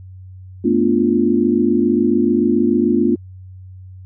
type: chord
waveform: sine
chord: B half-diminished seventh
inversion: third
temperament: equal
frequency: 220 / 246.9 / 293.7 / 349.2 Hz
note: A3 / B3 / D4 / F4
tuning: 0 / 0 / 0 / 0 cents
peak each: -18 / -17 / -19 / -17 dBFS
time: 0.64-3.16 s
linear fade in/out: 10 ms
effects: added 93 Hz sine -34 dBFS peak until 4.05 s